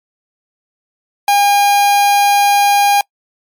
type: tone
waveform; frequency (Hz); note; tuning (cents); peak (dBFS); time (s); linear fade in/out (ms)
45% pulse; 810; G#5; -43; -8; 1.28-3.01; 2
effects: noise-tail reverb RT60 0.1 s tail -26 dB re dry + MP3 96 kbps